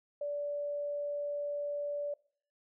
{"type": "tone", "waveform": "sine", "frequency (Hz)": 580, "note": "D5", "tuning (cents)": -22, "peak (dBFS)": -33, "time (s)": [0.21, 2.14], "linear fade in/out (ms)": 5, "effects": ["noise-tail reverb RT60 0.5 s tail -22 dB re dry"]}